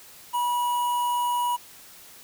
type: tone with notch filter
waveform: square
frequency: 970 Hz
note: B5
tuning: 31 cents flat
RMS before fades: -25 dBFS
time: 0.33-1.57 s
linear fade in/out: 20 ms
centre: 4800 Hz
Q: 0.63
effects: white hiss -48 dBFS RMS until 2.23 s